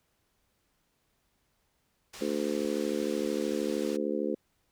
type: low-pass noise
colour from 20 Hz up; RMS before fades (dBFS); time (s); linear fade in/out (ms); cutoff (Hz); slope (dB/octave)
white; -46; 2.13-3.97; 10; 6000; 12
type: harmonic tone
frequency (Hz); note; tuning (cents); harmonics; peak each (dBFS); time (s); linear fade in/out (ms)
73.2; D2; -5; 3 / 4 / 5 / 6 / 7; -35 / -34 / -34 / -35 / -35; 2.21-4.35; 5
effects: pink hiss -74 dBFS RMS until 4.71 s